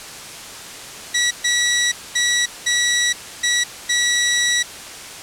15% pulse tone bursts at uneven times, 1938 Hz, B6, 33 cents flat, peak -9 dBFS, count 6, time 1.14-1.31 / 1.44-1.92 / 2.15-2.46 / 2.66-3.13 / 3.43-3.64 / 3.89-4.63 s, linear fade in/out 10 ms, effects white hiss -34 dBFS RMS until 5.22 s + low-pass 9000 Hz 12 dB/octave

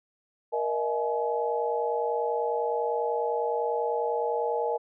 sine tone cluster, 471.7 / 613 / 663 / 847 Hz, A#4 / D#5 / E5 / G#5, +20 / -26 / +10 / +34 cents, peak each -28 / -33 / -35 / -30 dBFS, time 0.52-4.78 s, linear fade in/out 20 ms, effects none

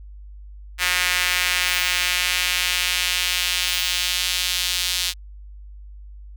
sawtooth tone with high-pass filter sweep, 180.1 Hz, F#3, 46 cents flat, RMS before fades -22 dBFS, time 0.78-5.14 s, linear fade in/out 50 ms, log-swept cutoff 2000 to 3600 Hz, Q 1.6, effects added 50 Hz sine -37 dBFS peak until 6.36 s

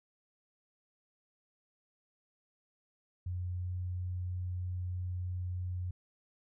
sine tone with pitch glide, 89.7 to 90.32 Hz, F2 to F#2, +47 to -41 cents, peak -34 dBFS, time 3.26-5.91 s, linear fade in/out 5 ms, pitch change +12 cents, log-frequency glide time 3.41-3.73 s, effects none

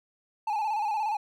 triangle tone with vibrato, 853 Hz, G#5, 46 cents sharp, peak -24 dBFS, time 0.47-1.17 s, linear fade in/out 5 ms, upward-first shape square, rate 17 Hz, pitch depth 57 cents each way, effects none

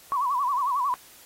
sine tone with vibrato, 1057 Hz, C6, 17 cents sharp, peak -22 dBFS, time 0.12-0.94 s, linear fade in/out 0 ms, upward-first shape sine, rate 11 Hz, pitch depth 150 cents each way, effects white hiss -51 dBFS RMS until 1.25 s + AAC 48 kbps

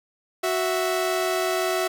sawtooth tone pair together, 370.2 / 659.3 Hz, F#4 / E5, +1 / 0 cents, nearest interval minor seventh, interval 999 cents, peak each -21 dBFS, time 0.43-1.88 s, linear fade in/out 10 ms, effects none

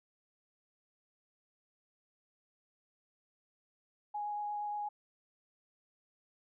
sine tone with vibrato, 831 Hz, G#5, 1 cent sharp, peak -35 dBFS, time 4.14-4.89 s, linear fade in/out 10 ms, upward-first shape triangle, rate 8.5 Hz, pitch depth 10 cents each way, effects none

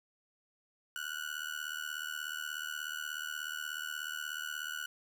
30% pulse tone with amplitude modulation, 1472 Hz, F#6, 9 cents flat, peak -31 dBFS, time 0.96-4.86 s, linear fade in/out 0 ms, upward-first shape sine, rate 76.6 Hz, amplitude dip 90%, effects none

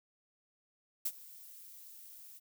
violet noise with ADSR envelope, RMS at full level -32 dBFS, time 1.05-2.4 s, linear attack 8 ms, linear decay 53 ms, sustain -21 dB, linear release 30 ms, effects none

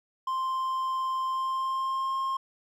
triangle tone with pitch glide, 1047 to 1066.5 Hz, C6 to C6, +1 to +33 cents, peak -25 dBFS, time 0.27-2.37 s, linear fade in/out 5 ms, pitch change +32 cents, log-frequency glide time 1.28-2.17 s, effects none

